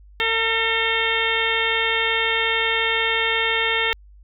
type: harmonic tone with a mistuned harmonic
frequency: 452.8 Hz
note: A4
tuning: 50 cents sharp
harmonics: 1 / 2 / 3 / 4 / 5 / 6 / 7 / 8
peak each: -27 / -29 / -29 / -25 / -24 / -27 / -27 / -28 dBFS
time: 0.2-3.93 s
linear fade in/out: 0 ms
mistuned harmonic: 5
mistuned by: -55 cents
effects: added 50 Hz sine -44 dBFS peak until 4.23 s